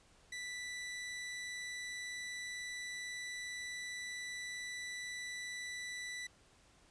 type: tone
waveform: sawtooth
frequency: 1975.5 Hz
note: B6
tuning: in tune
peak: -38 dBFS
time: 0.32-6.27 s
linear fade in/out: 5 ms
effects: pink hiss -66 dBFS RMS until 6.9 s + resampled to 22050 Hz